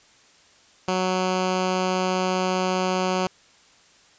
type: tone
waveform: 10% pulse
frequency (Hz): 185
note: F#3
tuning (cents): 0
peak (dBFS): -13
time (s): 0.88-3.27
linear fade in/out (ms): 2
effects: white hiss -55 dBFS RMS until 4.18 s + resampled to 16000 Hz